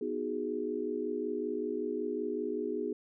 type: chord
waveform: sine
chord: G# minor seventh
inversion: first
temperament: equal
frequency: 246.9 / 311.1 / 370 / 415.3 Hz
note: B3 / D#4 / F#4 / G#4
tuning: 0 / 0 / 0 / 0 cents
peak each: -39 / -38 / -38 / -35 dBFS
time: 0.01-2.93 s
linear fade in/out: 5 ms
effects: none